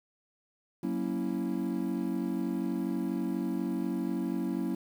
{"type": "chord", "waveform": "triangle", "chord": "F# dominant seventh", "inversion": "none", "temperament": "equal", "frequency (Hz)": [185, 233.1, 277.2, 329.6], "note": ["F#3", "A#3", "C#4", "E4"], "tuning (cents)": [0, 0, 0, 0], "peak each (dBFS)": -33, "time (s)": [0.83, 4.75], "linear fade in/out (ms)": 5, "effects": ["9-bit"]}